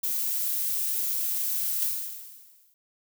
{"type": "noise", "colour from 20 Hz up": "violet", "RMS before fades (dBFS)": -28, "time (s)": [0.03, 1.84], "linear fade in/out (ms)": 10}
{"type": "noise with exponential decay", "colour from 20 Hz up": "violet", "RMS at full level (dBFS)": -25, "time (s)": [1.82, 2.74], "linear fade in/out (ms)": 1, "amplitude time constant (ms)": 200}
{"effects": []}